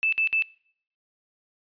sine tone bursts, 2634 Hz, E7, 2 cents flat, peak -20 dBFS, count 3, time 0.03-0.423 s, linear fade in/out 0 ms, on 95 ms, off 54 ms, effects noise-tail reverb RT60 0.6 s tail -23 dB re dry + resampled to 11025 Hz

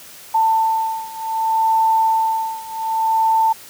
sine beating tone pair, 891 / 891.65 Hz, A5 / A5, +22 / +23 cents, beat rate 0.65 Hz, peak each -19 / -17 dBFS, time 0.34-3.53 s, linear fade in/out 10 ms, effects white hiss -40 dBFS RMS until 3.69 s + high-pass 60 Hz 12 dB/octave

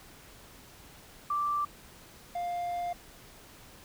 sine / triangle tone pair in turn, 1173 / 701.6 Hz, D6 / F5, -2 / +8 cents, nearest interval major sixth, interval 890 cents, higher first, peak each -27 / -29 dBFS, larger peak first, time 1.3-1.65 / 2.35-2.93 s, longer second, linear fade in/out 5 ms, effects pink hiss -53 dBFS RMS until 3.84 s

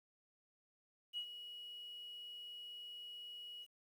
sine tone with ADSR envelope, 2909 Hz, F#7, 30 cents flat, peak -37 dBFS, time 1.13-3.67 s, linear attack 45 ms, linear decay 75 ms, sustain -11 dB, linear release 49 ms, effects tanh soft clip ceiling -35 dBFS + 11-bit

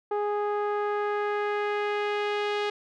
sawtooth tone with low-pass filter sweep, 414.1 Hz, G#4, 5 cents flat, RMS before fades -28 dBFS, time 0.11-2.7 s, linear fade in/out 5 ms, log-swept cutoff 960 to 3400 Hz, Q 1.4, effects none

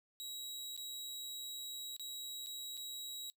sawtooth tone with dropouts, 3858 Hz, B7, 41 cents flat, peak -40 dBFS, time 0.2-3.3 s, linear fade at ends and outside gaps 0 ms, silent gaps 0.765-0.776 / 1.965-1.996 / 2.462-2.469 / 2.77-2.775 s, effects noise-tail reverb RT60 0.1 s tail -20 dB re dry

